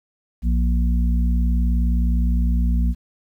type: harmonic tone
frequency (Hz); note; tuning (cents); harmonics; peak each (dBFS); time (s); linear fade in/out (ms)
59.4; A#1; +33; 1 / 3 / 4; -16 / -26 / -28; 0.42-2.95; 50
effects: 9-bit